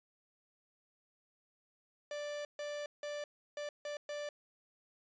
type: tone bursts at uneven times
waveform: 45% pulse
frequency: 587.3 Hz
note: D5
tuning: in tune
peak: -39 dBFS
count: 6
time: 2.11-2.45 / 2.59-2.86 / 3.03-3.24 / 3.57-3.69 / 3.85-3.97 / 4.09-4.29 s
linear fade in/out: 2 ms
effects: resampled to 16000 Hz